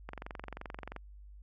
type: click train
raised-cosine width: 0.5 ms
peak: -26 dBFS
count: 21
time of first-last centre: 0.09-0.963 s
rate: 22.9 Hz
effects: added 50 Hz sine -49 dBFS peak until 1.42 s + AAC 64 kbps